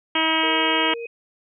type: harmonic tone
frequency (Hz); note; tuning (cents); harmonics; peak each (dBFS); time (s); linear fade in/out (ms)
320; D#4; +49; 1 / 2 / 3 / 4 / 5 / 6 / 7 / 8 / 9 / 10; -26 / -30 / -25 / -29 / -30 / -30 / -26 / -30 / -25 / -26; 0.15-0.94; 5
type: tone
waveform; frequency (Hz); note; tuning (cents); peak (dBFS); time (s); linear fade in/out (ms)
sine; 466.2; A#4; 0; -29; 0.43-1.06; 5
type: tone with exponential growth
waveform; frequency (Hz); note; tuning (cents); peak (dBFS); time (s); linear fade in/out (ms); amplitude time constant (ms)
sine; 2511; D#7; +15; -32; 0.79-1.07; 5; 59
effects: none